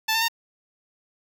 10% pulse tone with pitch steps, 880 / 899 / 918.4 Hz, A5 / A5 / A#5, 0 / +37 / -26 cents, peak -12 dBFS, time 0.08-0.284 s, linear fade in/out 10 ms, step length 68 ms, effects none

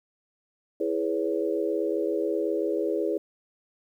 sine chord, C# minor seventh, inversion first, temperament equal with one note detuned, 329.6 / 415.3 / 493.9 / 561.5 Hz, E4 / G#4 / B4 / C#5, 0 / 0 / 0 / +22 cents, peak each -29 / -28 / -31 / -32 dBFS, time 0.8-3.18 s, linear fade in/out 5 ms, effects 10-bit

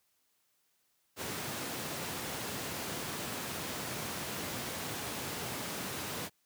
pink high-pass noise, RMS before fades -39 dBFS, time 1.16-6.3 s, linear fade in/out 50 ms, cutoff 120 Hz, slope 12 dB/octave, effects white hiss -75 dBFS RMS until 6.45 s + high-pass 60 Hz 12 dB/octave

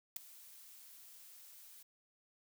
blue noise with ADSR envelope, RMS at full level -35 dBFS, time 0.16-1.83 s, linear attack 5 ms, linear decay 5 ms, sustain -22 dB, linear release 7 ms, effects none

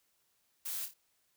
blue noise with echo, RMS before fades -39 dBFS, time 0.65-0.86 s, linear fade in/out 10 ms, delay 27 ms, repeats 3, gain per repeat -7 dB, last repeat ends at 0.941 s, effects white hiss -75 dBFS RMS until 1.36 s

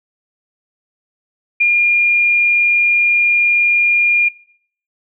sine tone, 2413 Hz, D7, 46 cents sharp, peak -9 dBFS, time 1.6-4.29 s, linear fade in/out 10 ms, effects noise-tail reverb RT60 0.6 s tail -21 dB re dry

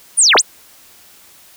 sine linear two-way sweep, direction down then up, 10000 to 316 to 10000 Hz, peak -7 dBFS, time 0.17-0.42 s, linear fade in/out 20 ms, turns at 0.36 s, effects white hiss -45 dBFS RMS until 1.56 s

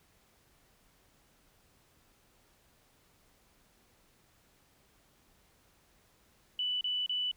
sine tone bursts, 2977 Hz, F#7, 10 cents sharp, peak -30 dBFS, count 3, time 6.59-7.314 s, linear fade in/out 2 ms, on 220 ms, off 32 ms, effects pink hiss -67 dBFS RMS until 7.36 s

